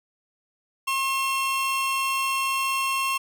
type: tone pair together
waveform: 45% pulse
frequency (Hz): 1073 / 2711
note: C6 / E7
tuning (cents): +43 / +48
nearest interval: octave + major third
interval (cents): 1605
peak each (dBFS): -25 / -27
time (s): 0.87-3.18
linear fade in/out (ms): 10
effects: none